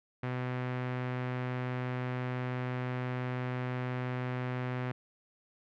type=tone with low-pass filter; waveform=sawtooth; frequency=125.9 Hz; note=B2; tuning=34 cents sharp; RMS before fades=-35 dBFS; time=0.23-4.92 s; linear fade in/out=5 ms; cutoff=2100 Hz; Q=1.5; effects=none